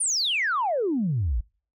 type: exponential sweep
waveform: sine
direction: down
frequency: 9840 to 49 Hz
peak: -21 dBFS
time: 0-1.41 s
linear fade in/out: 10 ms
effects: noise-tail reverb RT60 0.4 s tail -26 dB re dry + tanh soft clip ceiling -17 dBFS